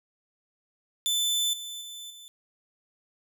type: tone with level steps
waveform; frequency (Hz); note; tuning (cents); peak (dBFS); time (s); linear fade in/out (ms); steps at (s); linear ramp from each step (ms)
sawtooth; 3520; A7; 0; -21 / -33 / -36 / -42; 1.06-2.28; 0; 1.53 / 1.81 / 2.1; 5
effects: none